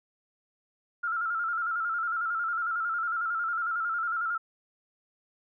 sine tone with vibrato, 1368 Hz, F6, 36 cents flat, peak -27 dBFS, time 1.03-4.38 s, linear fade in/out 10 ms, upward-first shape square, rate 11 Hz, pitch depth 57 cents each way, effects none

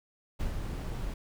brown noise with ADSR envelope, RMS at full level -31 dBFS, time 0.39-1.14 s, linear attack 18 ms, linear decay 110 ms, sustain -4 dB, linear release 4 ms, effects none

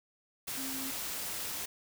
sine tone in noise, 266.7 Hz, C4, 33 cents sharp, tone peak -41 dBFS, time 0.57-0.91 s, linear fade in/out 10 ms, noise white, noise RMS -38 dBFS, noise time 0.47-1.66 s, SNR -6 dB, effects none

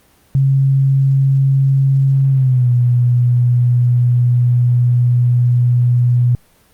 sine tone with pitch glide, 135.7 to 122.3 Hz, C#3 to B2, -36 to -16 cents, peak -9 dBFS, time 0.35-6.35 s, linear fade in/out 0 ms, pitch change -180 cents, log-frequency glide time 2.3-2.69 s, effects pink hiss -52 dBFS RMS until 6.73 s + Opus 24 kbps

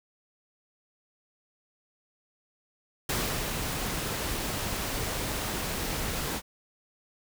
pink noise with ADSR envelope, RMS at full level -28 dBFS, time 3.09-6.42 s, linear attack 5 ms, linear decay 320 ms, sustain -4 dB, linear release 53 ms, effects none

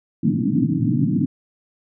white band-pass noise, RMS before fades -19 dBFS, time 0.23-1.26 s, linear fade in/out 10 ms, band 110 to 310 Hz, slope 96 dB/octave, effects none

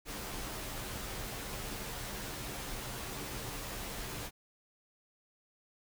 pink noise with comb filter, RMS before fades -41 dBFS, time 0.05-4.31 s, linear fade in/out 50 ms, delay 12 ms, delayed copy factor -0.6, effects none

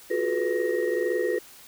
sine tone cluster, 351.6 / 373.3 / 427.2 / 492.9 / 1877 Hz, F4 / F#4 / G#4 / B4 / A#6, +12 / +15 / +49 / -3 / +11 cents, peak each -28 / -30 / -28 / -27 / -34 dBFS, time 0.1-1.39 s, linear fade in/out 10 ms, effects tanh soft clip ceiling -14 dBFS + white hiss -49 dBFS RMS until 1.67 s

